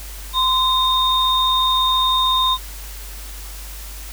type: tone pair together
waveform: sine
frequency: 1032 / 3678 Hz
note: C6 / A#7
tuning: -24 / -24 cents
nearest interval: octave + minor seventh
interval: 2200 cents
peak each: -17 dBFS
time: 0.33-2.58 s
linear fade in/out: 50 ms
effects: added 50 Hz sine -32 dBFS peak until 4.12 s + white hiss -37 dBFS RMS until 4.12 s